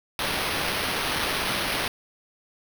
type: noise with sample-and-hold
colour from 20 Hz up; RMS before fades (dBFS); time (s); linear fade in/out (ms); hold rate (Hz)
white; -27; 0.19-1.88; 2; 7350
effects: none